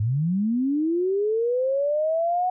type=linear sweep; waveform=sine; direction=up; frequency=99.1 to 740 Hz; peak=-20 dBFS; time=0-2.5 s; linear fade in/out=5 ms; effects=none